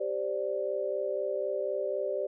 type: chord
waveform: sine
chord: G suspended fourth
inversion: none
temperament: equal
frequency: 392 / 523.3 / 587.3 Hz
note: G4 / C5 / D5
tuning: 0 / 0 / 0 cents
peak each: -34 / -34 / -32 dBFS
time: 0-2.27 s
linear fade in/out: 10 ms
effects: none